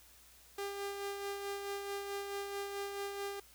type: tone with tremolo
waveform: sawtooth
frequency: 400 Hz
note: G4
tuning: 35 cents sharp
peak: -33 dBFS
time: 0.58-3.4 s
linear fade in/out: 5 ms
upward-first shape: sine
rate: 4.6 Hz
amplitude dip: 40%
effects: added 60 Hz sine -67 dBFS peak until 3.54 s + white hiss -61 dBFS RMS until 3.54 s